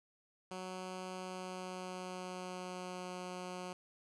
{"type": "tone with pitch glide", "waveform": "10% pulse", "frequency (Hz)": [185, 181.51], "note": ["F#3", "F#3"], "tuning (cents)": [0, -33], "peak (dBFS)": -34, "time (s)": [0.51, 3.73], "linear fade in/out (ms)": 2, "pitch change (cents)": -33, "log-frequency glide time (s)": [1.15, 3.14], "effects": ["resampled to 22050 Hz", "12-bit"]}